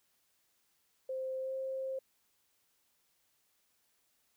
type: tone with pitch glide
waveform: sine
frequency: 523 to 529.4 Hz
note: C5 to C5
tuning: -1 to +20 cents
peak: -35 dBFS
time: 1.09-1.99 s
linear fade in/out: 5 ms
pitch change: +21 cents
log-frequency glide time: 1.39-1.54 s
effects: white hiss -75 dBFS RMS until 4.36 s